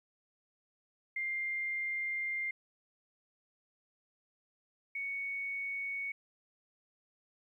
sine tone pair in turn, 2100 / 2225 Hz, C7 / C#7, +6 / +6 cents, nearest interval minor second, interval 100 cents, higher second, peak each -33 / -35 dBFS, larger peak first, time 1.16-2.51 / 4.95-6.12 s, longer first, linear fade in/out 5 ms, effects 12-bit

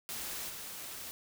white noise with level steps, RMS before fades -40 / -44 dBFS, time 0.09-1.11 s, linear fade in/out 0 ms, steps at 0.48 s, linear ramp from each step 20 ms, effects none

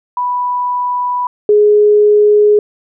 sine tone pair in turn, 986 / 417.9 Hz, B5 / G#4, -3 / +11 cents, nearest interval octave + minor third, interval 1486 cents, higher first, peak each -13 / -5 dBFS, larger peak second, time 0.17-1.27 / 1.49-2.59 s, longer neither, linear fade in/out 2 ms, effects none

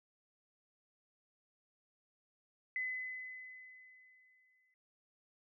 sine tone with exponential decay, 2021 Hz, B6, 39 cents sharp, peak -34 dBFS, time 2.76-4.74 s, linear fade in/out 1 ms, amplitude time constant 430 ms, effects none

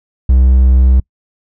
triangle tone, 64.1 Hz, C2, 35 cents flat, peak -3 dBFS, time 0.29-1 s, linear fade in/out 5 ms, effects noise-tail reverb RT60 0.1 s tail -26 dB re dry

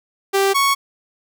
sawtooth tone pair in turn, 392 / 1108.7 Hz, G4 / C#6, 0 / 0 cents, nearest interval octave + tritone, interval 1800 cents, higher second, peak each -10 dBFS, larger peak neither, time 0.33-0.54 / 0.54-0.75 s, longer neither, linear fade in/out 20 ms, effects none

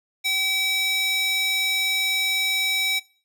square tone with high-pass filter, 766 Hz, G5, 40 cents flat, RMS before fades -23 dBFS, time 0.24-3 s, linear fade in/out 20 ms, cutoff 2900 Hz, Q 4.4, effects noise-tail reverb RT60 0.4 s tail -21 dB re dry

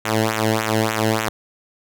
sawtooth tone with flanger, 110 Hz, A2, in tune, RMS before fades -20 dBFS, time 0.05-1.29 s, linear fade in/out 5 ms, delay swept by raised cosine 0.2 to 0.87 ms, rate 3.4 Hz, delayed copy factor -0.95, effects none

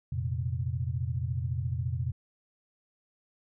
sine chord, F suspended fourth, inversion none, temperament equal, 87.31 / 116.54 / 130.81 Hz, F2 / Bb2 / C3, 0 / 0 / 0 cents, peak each -33 dBFS, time 0.12-2.12 s, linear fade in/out 5 ms, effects none

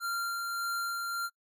square tone with tremolo, 1384 Hz, F6, 16 cents flat, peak -31 dBFS, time 0-1.3 s, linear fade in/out 50 ms, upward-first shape sine, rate 1.7 Hz, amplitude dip 25%, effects noise-tail reverb RT60 0.1 s tail -25 dB re dry

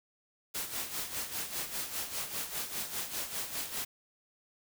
white noise with tremolo, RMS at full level -35 dBFS, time 0.54-3.85 s, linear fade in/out 10 ms, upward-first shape sine, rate 5 Hz, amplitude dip 65%, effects none

